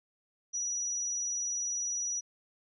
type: tone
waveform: sine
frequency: 5840 Hz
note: F#8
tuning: 24 cents flat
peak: -31 dBFS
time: 0.53-2.21 s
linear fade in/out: 20 ms
effects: none